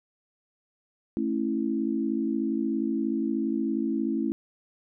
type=chord; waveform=sine; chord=A major; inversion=none; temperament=equal with one note detuned; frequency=220 / 272.7 / 329.6 Hz; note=A3 / C#4 / E4; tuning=0 / -28 / 0 cents; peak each=-29 dBFS; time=1.17-4.32 s; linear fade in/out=0 ms; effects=none